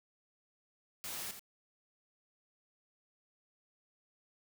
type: noise with echo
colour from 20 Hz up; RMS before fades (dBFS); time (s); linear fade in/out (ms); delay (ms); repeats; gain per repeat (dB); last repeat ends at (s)
white; -42; 1.04-1.31; 0; 84; 1; -8; 1.394
effects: none